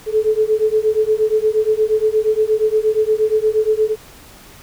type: beating tone pair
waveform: sine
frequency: 428.9 / 437.4 Hz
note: A4 / A4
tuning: -44 / -10 cents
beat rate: 8.5 Hz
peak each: -16 dBFS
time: 0.06-3.96 s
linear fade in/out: 50 ms
effects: pink hiss -42 dBFS RMS until 4.62 s